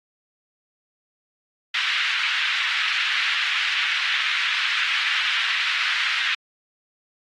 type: band-pass noise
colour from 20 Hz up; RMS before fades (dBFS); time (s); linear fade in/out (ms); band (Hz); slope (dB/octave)
white; -24; 1.74-6.35; 5; 1500 to 3200; 24
effects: AAC 32 kbps